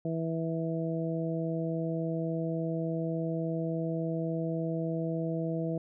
harmonic tone, 163.5 Hz, E3, 14 cents flat, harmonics 1 / 2 / 3 / 4, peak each -32 / -35 / -37 / -38 dBFS, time 0.05-5.78 s, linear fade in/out 2 ms, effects none

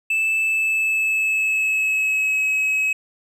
triangle tone with pitch glide, 2632 to 2560 Hz, E7 to D#7, -3 to +49 cents, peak -16 dBFS, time 0.1-2.93 s, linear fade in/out 5 ms, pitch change -48 cents, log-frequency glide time 0.4-2.44 s, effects none

